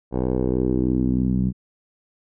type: tone with low-pass filter sweep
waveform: 10% pulse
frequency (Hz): 63.3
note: B1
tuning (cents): +43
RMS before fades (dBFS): -21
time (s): 0.11-1.53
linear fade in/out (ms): 50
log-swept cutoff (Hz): 630 to 180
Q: 2.6
effects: none